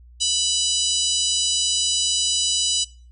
harmonic tone, 987.8 Hz, B5, in tune, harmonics 3 / 4 / 5 / 6 / 7 / 8 / 9, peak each -24 / -25 / -26 / -27 / -27 / -28 / -29 dBFS, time 0.2-2.85 s, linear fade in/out 20 ms, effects noise-tail reverb RT60 0.4 s tail -21 dB re dry + added 60 Hz sine -44 dBFS peak until 3.11 s

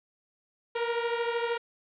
sawtooth beating tone pair, 466.2 / 479.2 Hz, A#4 / A#4, 0 / +48 cents, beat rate 13 Hz, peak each -25 / -29 dBFS, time 0.75-1.58 s, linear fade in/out 10 ms, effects resampled to 8000 Hz + 9-bit

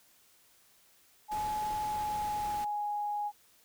sine tone with pitch glide, 848 to 829.1 Hz, G#5 to G#5, +36 to -3 cents, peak -31 dBFS, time 1.28-3.32 s, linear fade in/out 50 ms, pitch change -39 cents, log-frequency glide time 1.77-2.87 s
pink noise, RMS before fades -45 dBFS, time 1.31-2.65 s, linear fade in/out 10 ms
effects white hiss -64 dBFS RMS until 3.64 s

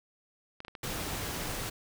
clicks, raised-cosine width 0.3 ms, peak -26 dBFS, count 8, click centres 0.604 / 0.649 / 0.682 / 0.752 / 0.833 / 0.938 / 1.007 / 1.146 s
pink noise, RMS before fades -36 dBFS, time 0.83-1.7 s, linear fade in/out 10 ms
effects none

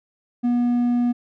sine tone with hard clipping, 242 Hz, B3, 35 cents flat, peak -18 dBFS, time 0.43-1.13 s, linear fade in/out 20 ms, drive 3 dB, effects none

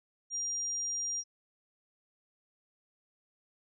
sine tone, 5700 Hz, F8, 34 cents sharp, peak -32 dBFS, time 0.3-1.24 s, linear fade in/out 50 ms, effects none

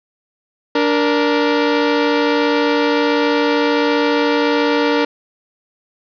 sawtooth tone pair together, 292.2 / 469 Hz, D4 / A#4, -9 / +11 cents, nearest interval minor sixth, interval 820 cents, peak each -12 dBFS, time 0.75-5.05 s, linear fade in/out 5 ms, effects resampled to 11025 Hz + 7-bit

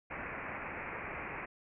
white low-pass noise, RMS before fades -42 dBFS, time 0.1-1.46 s, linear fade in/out 10 ms, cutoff 2500 Hz, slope 96 dB/octave, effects none

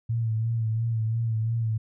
sine tone with vibrato, 113 Hz, A2, 47 cents sharp, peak -23 dBFS, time 0.09-1.78 s, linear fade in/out 10 ms, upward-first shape sine, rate 2.9 Hz, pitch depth 45 cents each way, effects none

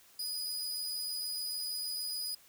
sawtooth tone with amplitude modulation, 4954 Hz, D#8, 8 cents flat, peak -31 dBFS, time 0.19-2.35 s, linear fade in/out 5 ms, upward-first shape sine, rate 86.6 Hz, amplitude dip 30%, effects white hiss -61 dBFS RMS until 2.48 s

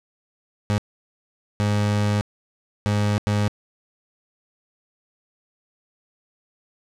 30% pulse tone bursts at uneven times, 103.83 Hz, G#2, in tune, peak -16 dBFS, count 4, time 0.7-0.78 / 1.6-2.21 / 2.86-3.18 / 3.27-3.48 s, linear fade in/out 0 ms, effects low-pass 8000 Hz 12 dB/octave

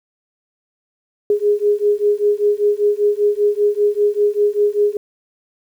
sine beating tone pair, 411.3 / 416.4 Hz, G#4 / G#4, -17 / +5 cents, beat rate 5.1 Hz, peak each -16 dBFS, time 1.3-4.97 s, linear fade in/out 2 ms, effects 8-bit

